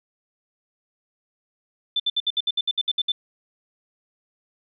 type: tone bursts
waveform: sine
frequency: 3532 Hz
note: A7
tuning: 6 cents sharp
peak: -19 dBFS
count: 12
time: 1.96-3.12 s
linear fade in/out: 5 ms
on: 38 ms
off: 64 ms
effects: none